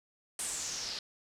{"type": "noise with low-pass filter sweep", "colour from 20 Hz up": "white", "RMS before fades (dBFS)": -38, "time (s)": [0.39, 0.99], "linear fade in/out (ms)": 2, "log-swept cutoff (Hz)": [9300, 4400], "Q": 4.3, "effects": []}